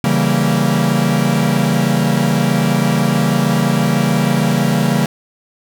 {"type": "chord", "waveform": "45% pulse", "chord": "C# diminished seventh", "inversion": "none", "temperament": "equal with one note detuned", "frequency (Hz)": [138.59, 164.81, 194.31, 233.1], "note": ["C#3", "E3", "G3", "Bb3"], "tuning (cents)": [0, 0, -15, 0], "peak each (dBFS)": -18, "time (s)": [0.04, 5.06], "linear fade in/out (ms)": 2, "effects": []}